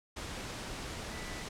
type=tone in noise; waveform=sine; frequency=1975.5 Hz; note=B6; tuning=in tune; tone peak=-49 dBFS; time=1.11-1.44 s; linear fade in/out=10 ms; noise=pink; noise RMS=-41 dBFS; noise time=0.16-1.49 s; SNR=-11 dB; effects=low-pass 8000 Hz 12 dB/octave